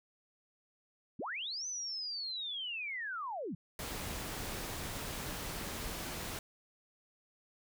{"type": "linear two-way sweep", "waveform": "sine", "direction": "up then down", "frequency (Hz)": [132.5, 6150, 132.5], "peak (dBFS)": -37, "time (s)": [1.19, 3.55], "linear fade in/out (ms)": 5, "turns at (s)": 1.67}
{"type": "noise", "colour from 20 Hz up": "pink", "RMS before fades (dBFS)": -41, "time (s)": [3.79, 6.39], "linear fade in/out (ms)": 2}
{"effects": []}